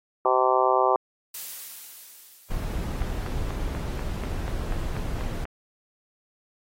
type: harmonic tone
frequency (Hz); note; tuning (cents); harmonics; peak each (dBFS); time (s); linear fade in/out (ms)
128.6; C3; -30; 3 / 4 / 5 / 6 / 7 / 8 / 9; -26 / -26 / -26 / -26 / -26 / -26 / -26; 0.25-0.96; 2
type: noise with exponential decay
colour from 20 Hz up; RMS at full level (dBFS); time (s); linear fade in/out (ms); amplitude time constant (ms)
blue; -34; 1.34-3.87; 5; 550
type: noise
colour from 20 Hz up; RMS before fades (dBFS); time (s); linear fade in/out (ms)
brown; -29; 2.5-5.45; 10
type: click train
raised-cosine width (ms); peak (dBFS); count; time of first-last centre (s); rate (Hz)
0.5; -20; 11; 3.02-5.453; 4.11
effects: AAC 48 kbps

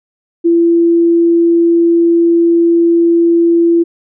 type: tone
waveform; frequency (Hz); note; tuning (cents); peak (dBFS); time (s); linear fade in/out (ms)
sine; 338; E4; +43; -6; 0.44-3.84; 20
effects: none

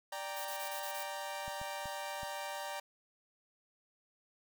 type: chord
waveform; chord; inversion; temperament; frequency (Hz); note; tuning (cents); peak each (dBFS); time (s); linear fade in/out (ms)
sawtooth; G minor; second; equal; 587.3 / 784 / 932.3; D5 / G5 / Bb5; 0 / 0 / 0; -40; 0.12-2.8; 5
type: noise bursts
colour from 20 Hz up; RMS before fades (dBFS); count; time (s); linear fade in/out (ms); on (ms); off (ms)
blue; -45; 6; 0.36-1.035; 10; 95; 21
type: clicks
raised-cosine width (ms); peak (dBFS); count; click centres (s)
5; -37; 4; 1.48 / 1.615 / 1.857 / 2.232
effects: none

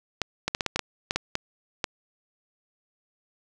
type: clicks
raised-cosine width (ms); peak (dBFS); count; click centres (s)
0.2; -8; 11; 0.217 / 0.48 / 0.549 / 0.608 / 0.663 / 0.76 / 0.793 / 1.109 / 1.16 / 1.354 / 1.842
effects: none

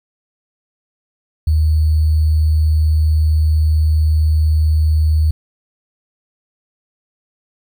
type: tone with sample-and-hold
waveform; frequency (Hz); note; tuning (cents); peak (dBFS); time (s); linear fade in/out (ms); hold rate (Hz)
sine; 77.78; D#2; 0; -10; 1.47-5.31; 5; 4410
effects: none

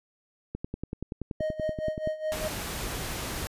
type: click train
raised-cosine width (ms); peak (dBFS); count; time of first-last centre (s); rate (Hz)
3; -20; 17; 0.55-2.074; 10.5
type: tone with tremolo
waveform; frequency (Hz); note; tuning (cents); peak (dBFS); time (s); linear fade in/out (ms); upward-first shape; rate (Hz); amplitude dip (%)
triangle; 622.3; D#5; 0; -24; 1.4-2.48; 5; sine; 4.8; 80
type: noise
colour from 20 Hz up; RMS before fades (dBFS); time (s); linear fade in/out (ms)
pink; -34; 2.32-3.47; 0
effects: resampled to 32000 Hz

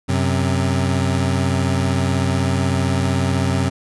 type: tone pair together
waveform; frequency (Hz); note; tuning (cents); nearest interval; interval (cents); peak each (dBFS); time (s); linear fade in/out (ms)
25% pulse; 92.5 / 130.81; F#2 / C3; 0 / 0; tritone; 600; -15 / -16; 0.08-3.7; 20
effects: resampled to 24000 Hz

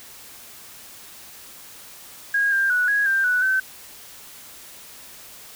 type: tone with pitch steps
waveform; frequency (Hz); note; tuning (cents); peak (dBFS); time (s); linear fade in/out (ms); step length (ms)
sine; 1637 / 1590 / 1473 / 1657 / 1575 / 1481 / 1535; G#6 / G6 / F#6 / G#6 / G6 / F#6 / G6; -25 / +24 / -8 / -4 / +8 / +1 / -37; -17; 2.34-3.6; 5; 180
effects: white hiss -43 dBFS RMS until 5.55 s

